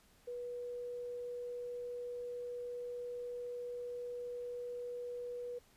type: tone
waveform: sine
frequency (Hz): 486.9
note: B4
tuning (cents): -25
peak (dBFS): -40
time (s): 0.27-5.59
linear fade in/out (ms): 10
effects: pink hiss -67 dBFS RMS until 5.76 s + resampled to 32000 Hz